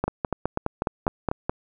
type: two click trains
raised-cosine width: 1 ms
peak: -9 / -10 dBFS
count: 8 / 6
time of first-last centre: 0.04-1.495 / 0.08-1.315 s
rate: 4.81 / 4.05 Hz
effects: none